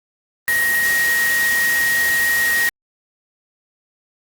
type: tone in noise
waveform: sine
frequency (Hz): 1882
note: A#6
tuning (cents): +16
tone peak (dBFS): -15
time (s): 0.48-2.69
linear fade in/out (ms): 0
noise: white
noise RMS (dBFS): -24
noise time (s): 0.48-2.69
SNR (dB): +6
effects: Opus 32 kbps